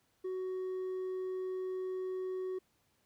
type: tone with hard clipping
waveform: sine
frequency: 372.5 Hz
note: F#4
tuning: 12 cents sharp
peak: -36 dBFS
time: 0.24-2.59 s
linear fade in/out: 10 ms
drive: 2 dB
effects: pink hiss -74 dBFS RMS until 3.05 s + high-pass 60 Hz 12 dB/octave